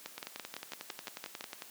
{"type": "two click trains", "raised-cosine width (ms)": 0.2, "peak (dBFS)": [-23, -22], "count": [17, 9], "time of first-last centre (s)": [[0.18, 1.621], [0.06, 1.409]], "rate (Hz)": [11.1, 5.93], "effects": ["white hiss -53 dBFS RMS until 1.7 s", "high-pass 200 Hz 12 dB/octave"]}